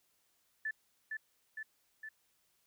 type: tone with echo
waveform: sine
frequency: 1752 Hz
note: A6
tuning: 8 cents flat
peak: -34 dBFS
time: 0.65-0.71 s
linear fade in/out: 5 ms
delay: 460 ms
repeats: 3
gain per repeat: -3 dB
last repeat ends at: 2.09 s
effects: white hiss -75 dBFS RMS until 2.66 s